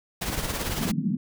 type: noise with tremolo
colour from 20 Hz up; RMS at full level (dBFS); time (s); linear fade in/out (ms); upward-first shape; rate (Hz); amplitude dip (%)
pink; -27; 0.21-0.92; 10; triangle; 18; 60
type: click train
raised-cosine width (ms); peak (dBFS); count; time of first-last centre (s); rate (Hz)
3; -21; 6; 0.3-0.697; 12.6
type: band-pass noise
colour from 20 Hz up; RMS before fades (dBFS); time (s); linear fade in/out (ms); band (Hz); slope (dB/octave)
white; -27; 0.79-1.17; 5; 160 to 240; 48
effects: none